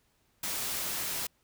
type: noise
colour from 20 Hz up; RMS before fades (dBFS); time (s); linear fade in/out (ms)
white; -34; 0.43-1.27; 5
effects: pink hiss -71 dBFS RMS until 1.43 s